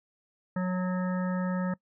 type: harmonic tone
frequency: 183 Hz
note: F#3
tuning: 19 cents flat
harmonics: 1 / 3 / 5 / 7 / 9 / 10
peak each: -27 / -36 / -41 / -41 / -45 / -46 dBFS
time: 0.56-1.74 s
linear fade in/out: 5 ms
effects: noise-tail reverb RT60 0.1 s tail -23 dB re dry